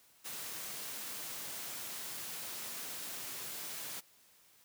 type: high-pass noise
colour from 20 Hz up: white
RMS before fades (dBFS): -43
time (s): 0.24-4.01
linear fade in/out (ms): 20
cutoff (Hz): 100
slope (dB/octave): 48
effects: white hiss -65 dBFS RMS until 4.64 s + high-pass 60 Hz 12 dB/octave